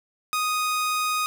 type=tone; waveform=sawtooth; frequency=1244.5 Hz; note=D#6; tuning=in tune; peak=-19 dBFS; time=0.33-1.26 s; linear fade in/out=0 ms; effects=none